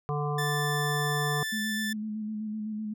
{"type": "harmonic tone", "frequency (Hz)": 146.83, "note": "D3", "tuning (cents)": 0, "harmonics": [1, 3, 5, 7, 8], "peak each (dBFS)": [-29, -34, -36, -37, -38], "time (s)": [0.09, 1.43], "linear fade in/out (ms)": 0}
{"type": "tone", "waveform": "sawtooth", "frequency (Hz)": 1760, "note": "A6", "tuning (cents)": 0, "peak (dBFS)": -27, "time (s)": [0.38, 1.93], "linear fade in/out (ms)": 5}
{"type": "tone with vibrato", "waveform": "sine", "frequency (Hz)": 214.5, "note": "A3", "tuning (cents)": -44, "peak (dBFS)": -31, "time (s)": [1.52, 2.94], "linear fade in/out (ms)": 10, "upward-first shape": "square", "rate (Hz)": 7.9, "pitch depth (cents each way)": 24}
{"effects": []}